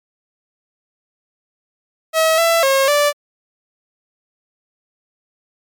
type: tone with pitch steps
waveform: sawtooth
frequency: 642 / 667 / 541 / 584 Hz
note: E5 / E5 / C#5 / D5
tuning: -46 / +20 / -42 / -10 cents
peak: -8 dBFS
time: 2.13-3.13 s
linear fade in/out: 50 ms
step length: 250 ms
effects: MP3 96 kbps